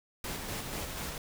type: noise with tremolo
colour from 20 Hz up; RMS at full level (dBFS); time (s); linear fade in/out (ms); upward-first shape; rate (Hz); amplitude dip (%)
pink; -37; 0.24-1.18; 2; square; 4.1; 30
effects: none